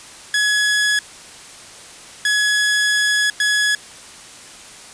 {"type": "tone bursts at uneven times", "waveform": "sawtooth", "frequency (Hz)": 1686, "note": "G#6", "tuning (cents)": 26, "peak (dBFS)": -11, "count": 3, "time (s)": [[0.34, 0.99], [2.25, 3.3], [3.4, 3.75]], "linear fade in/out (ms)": 2, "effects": ["white hiss -39 dBFS RMS until 4.93 s", "resampled to 22050 Hz"]}